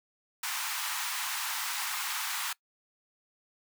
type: high-pass noise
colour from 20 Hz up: pink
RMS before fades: -34 dBFS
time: 0.43-2.53 s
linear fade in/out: 5 ms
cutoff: 870 Hz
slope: 48 dB/octave
effects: noise-tail reverb RT60 0.1 s tail -22 dB re dry